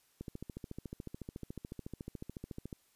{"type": "click train", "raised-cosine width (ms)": 3, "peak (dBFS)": -29, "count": 36, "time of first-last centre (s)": [0.21, 2.728], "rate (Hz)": 13.9, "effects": ["white hiss -71 dBFS RMS until 2.95 s", "resampled to 32000 Hz"]}